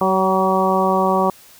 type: harmonic tone with a mistuned harmonic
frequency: 189.6 Hz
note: F#3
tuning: 43 cents sharp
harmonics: 1 / 2 / 3 / 4 / 5 / 6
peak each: -21 / -21 / -21 / -21 / -21 / -21 dBFS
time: 0.01-1.3 s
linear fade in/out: 2 ms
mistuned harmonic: 3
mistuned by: -17 cents
effects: white hiss -46 dBFS RMS until 1.59 s